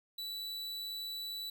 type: tone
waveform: 45% pulse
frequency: 3951 Hz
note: B7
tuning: in tune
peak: -39 dBFS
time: 0.18-1.5 s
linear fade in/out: 5 ms
effects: none